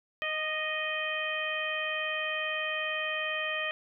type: harmonic tone with a mistuned harmonic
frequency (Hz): 622.3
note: D#5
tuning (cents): 0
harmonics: 1 / 2 / 3 / 4 / 5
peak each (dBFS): -37 / -39 / -34 / -35 / -38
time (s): 0.22-3.71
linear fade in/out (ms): 0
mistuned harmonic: 2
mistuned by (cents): -18
effects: none